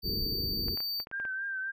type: tone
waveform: square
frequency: 4600 Hz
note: D8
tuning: 37 cents flat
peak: -32 dBFS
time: 0.02-1.05 s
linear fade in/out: 50 ms
type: low-pass noise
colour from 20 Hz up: pink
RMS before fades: -36 dBFS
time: 0.03-0.76 s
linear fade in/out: 20 ms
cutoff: 470 Hz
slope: 96 dB/octave
type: clicks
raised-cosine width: 0.5 ms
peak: -29 dBFS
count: 8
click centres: 0.683 / 0.774 / 0.804 / 1.001 / 1.071 / 1.114 / 1.2 / 1.252 s
type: tone with vibrato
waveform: sine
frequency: 1567 Hz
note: G6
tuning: 1 cent flat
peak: -32 dBFS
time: 1.12-1.72 s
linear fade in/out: 20 ms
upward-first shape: triangle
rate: 3.7 Hz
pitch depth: 52 cents each way
effects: none